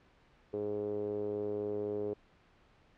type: tone with low-pass filter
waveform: 5% pulse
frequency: 103.83 Hz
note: G#2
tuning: in tune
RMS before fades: -36 dBFS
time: 0.53-2.14 s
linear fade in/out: 10 ms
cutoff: 430 Hz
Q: 5.9
effects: pink hiss -65 dBFS RMS until 2.97 s + low-pass 3000 Hz 12 dB/octave